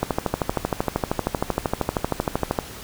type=click train; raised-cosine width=1 ms; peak=-6 dBFS; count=34; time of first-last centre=0.03-2.588 s; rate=12.9 Hz; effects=pink hiss -38 dBFS RMS until 2.83 s